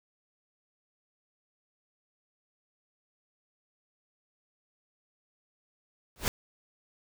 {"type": "noise with exponential growth", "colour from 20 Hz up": "pink", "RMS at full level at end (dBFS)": -23, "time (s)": [6.16, 6.28], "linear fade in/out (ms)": 0, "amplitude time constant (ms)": 25, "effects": []}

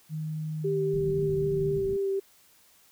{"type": "tone with pitch glide", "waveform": "sine", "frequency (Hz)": [155.56, 149.74], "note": ["D#3", "D3"], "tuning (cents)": [0, 34], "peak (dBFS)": -30, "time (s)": [0.09, 1.81], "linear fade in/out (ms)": 50, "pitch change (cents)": -66, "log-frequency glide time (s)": [0.53, 1.48]}
{"type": "tone with vibrato", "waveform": "sine", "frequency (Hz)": 392, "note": "G4", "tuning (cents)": 0, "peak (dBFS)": -25, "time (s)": [0.64, 2.2], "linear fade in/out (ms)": 10, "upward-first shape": "sine", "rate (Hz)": 3.9, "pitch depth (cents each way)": 13}
{"type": "low-pass noise", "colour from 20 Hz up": "white", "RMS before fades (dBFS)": -39, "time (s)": [0.93, 1.97], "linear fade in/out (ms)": 5, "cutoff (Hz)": 220, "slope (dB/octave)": 48}
{"effects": ["white hiss -60 dBFS RMS until 2.91 s"]}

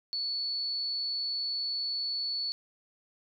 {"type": "tone", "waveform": "sine", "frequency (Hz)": 4435, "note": "C#8", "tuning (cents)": 0, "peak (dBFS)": -30, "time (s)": [0.13, 2.52], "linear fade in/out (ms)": 0, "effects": []}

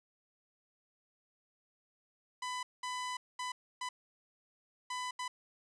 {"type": "tone bursts at uneven times", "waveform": "sawtooth", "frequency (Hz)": 1000, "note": "B5", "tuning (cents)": 21, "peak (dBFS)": -33, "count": 6, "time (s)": [[2.42, 2.63], [2.83, 3.17], [3.39, 3.52], [3.81, 3.89], [4.9, 5.11], [5.19, 5.28]], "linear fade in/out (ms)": 5, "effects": ["resampled to 22050 Hz"]}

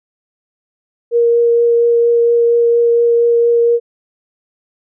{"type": "tone with vibrato", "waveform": "sine", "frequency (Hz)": 470, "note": "A#4", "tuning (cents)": 14, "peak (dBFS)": -8, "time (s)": [1.11, 3.8], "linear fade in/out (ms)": 50, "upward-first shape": "triangle", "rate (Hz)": 4.3, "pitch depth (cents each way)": 9, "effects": []}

